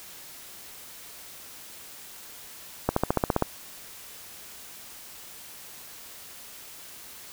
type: accelerating click train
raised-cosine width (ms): 1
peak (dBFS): -7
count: 9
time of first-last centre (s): 2.89-3.423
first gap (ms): 74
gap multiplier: 0.97
effects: white hiss -45 dBFS RMS until 7.32 s